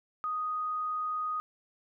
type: tone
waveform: sine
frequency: 1244.5 Hz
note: D#6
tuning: in tune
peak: -30 dBFS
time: 0.24-1.4 s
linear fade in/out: 0 ms
effects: none